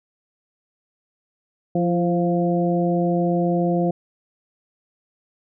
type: harmonic tone with a mistuned harmonic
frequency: 174.61 Hz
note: F3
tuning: in tune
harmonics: 1 / 2 / 3 / 4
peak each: -20 / -23 / -25 / -26 dBFS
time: 1.75-3.91 s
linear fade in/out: 5 ms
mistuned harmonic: 2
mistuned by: -32 cents
effects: none